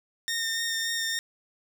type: tone with vibrato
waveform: 15% pulse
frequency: 1829 Hz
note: A#6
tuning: 33 cents flat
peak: -21 dBFS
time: 0.28-1.19 s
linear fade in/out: 0 ms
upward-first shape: sine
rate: 3.5 Hz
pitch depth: 14 cents each way
effects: none